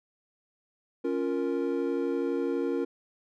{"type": "chord", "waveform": "triangle", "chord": "Bb minor", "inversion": "first", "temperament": "equal", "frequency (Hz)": [277.2, 349.2, 466.2], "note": ["Db4", "F4", "Bb4"], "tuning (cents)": [0, 0, 0], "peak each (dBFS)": -29, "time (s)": [1.04, 2.85], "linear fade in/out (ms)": 10, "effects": []}